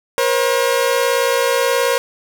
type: tone pair together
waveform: sawtooth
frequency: 478.7 / 537.3 Hz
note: A#4 / C5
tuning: +46 / +46 cents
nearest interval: major second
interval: 200 cents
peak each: -13 dBFS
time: 0.18-1.98 s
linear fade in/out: 0 ms
effects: none